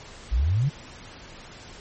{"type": "exponential sweep", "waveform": "sine", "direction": "up", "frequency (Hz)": [51.5, 155.6], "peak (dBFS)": -19, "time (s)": [0.31, 0.7], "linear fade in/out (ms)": 20, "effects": ["pink hiss -44 dBFS RMS until 1.8 s", "MP3 32 kbps"]}